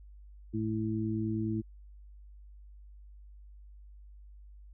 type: harmonic tone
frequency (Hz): 109.5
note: A2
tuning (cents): -8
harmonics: 1 / 2 / 3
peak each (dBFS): -34 / -34 / -34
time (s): 0.53-1.62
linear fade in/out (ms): 20
effects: added 50 Hz sine -49 dBFS peak until 4.73 s